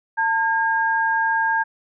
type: tone pair together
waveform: sine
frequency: 897.2 / 1619 Hz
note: A5 / G#6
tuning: +34 / -45 cents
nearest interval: minor seventh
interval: 1021 cents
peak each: -20 dBFS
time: 0.17-1.64 s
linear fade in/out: 20 ms
effects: none